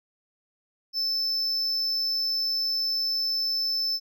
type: tone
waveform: triangle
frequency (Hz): 5274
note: E8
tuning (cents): 0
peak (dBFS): -23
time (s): 0.93-4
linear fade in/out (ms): 50
effects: none